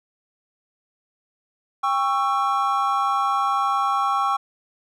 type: chord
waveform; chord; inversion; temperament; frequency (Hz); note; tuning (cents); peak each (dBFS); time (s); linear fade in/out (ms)
triangle; C# diminished; second; just; 798.3 / 1108.7 / 1330.5; G5 / C#6 / E6; +31 / 0 / +16; -22 / -20 / -23; 1.83-4.37; 10
effects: none